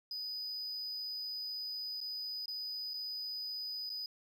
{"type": "tone with dropouts", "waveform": "triangle", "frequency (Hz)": 4978, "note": "D#8", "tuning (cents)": 0, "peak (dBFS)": -37, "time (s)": [0.11, 4.06], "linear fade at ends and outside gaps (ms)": 2, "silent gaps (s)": [[2.005, 2.012], [2.458, 2.48], [2.936, 2.94], [3.894, 3.9]], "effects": []}